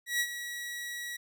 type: tone with ADSR envelope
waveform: sawtooth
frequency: 1924 Hz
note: B6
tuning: 46 cents flat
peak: -22 dBFS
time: 0.06-1.17 s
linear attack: 140 ms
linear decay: 63 ms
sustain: -11 dB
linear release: 12 ms
effects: none